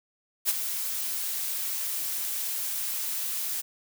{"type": "noise with ADSR envelope", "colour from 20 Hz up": "blue", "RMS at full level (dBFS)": -22, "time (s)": [0.45, 3.62], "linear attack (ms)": 42, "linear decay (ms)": 28, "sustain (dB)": -9, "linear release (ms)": 19, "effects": []}